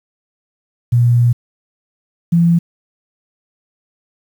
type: tone pair in turn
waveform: sine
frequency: 120 / 169.71 Hz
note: B2 / F3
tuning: -49 / -49 cents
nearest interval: tritone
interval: 600 cents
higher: second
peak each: -8 dBFS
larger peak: neither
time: 0.92-1.33 / 2.32-2.59 s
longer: first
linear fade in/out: 10 ms
effects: 7-bit